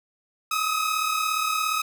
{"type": "tone pair together", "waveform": "sawtooth", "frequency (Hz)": [1244.5, 1281.7], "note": ["D#6", "E6"], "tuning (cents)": [0, -49], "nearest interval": "minor second", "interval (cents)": 51, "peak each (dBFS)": [-24, -21], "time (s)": [0.51, 1.82], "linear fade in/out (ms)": 5, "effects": []}